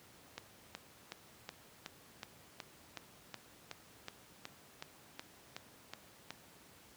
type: click train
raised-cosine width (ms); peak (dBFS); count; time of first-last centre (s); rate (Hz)
0.2; -25; 17; 0.38-6.306; 2.7
effects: pink hiss -60 dBFS RMS until 6.96 s + high-pass 100 Hz 12 dB/octave